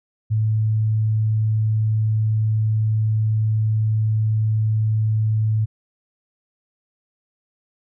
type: tone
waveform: sine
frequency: 109 Hz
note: A2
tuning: 16 cents flat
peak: -16 dBFS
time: 0.3-5.66 s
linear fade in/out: 20 ms
effects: none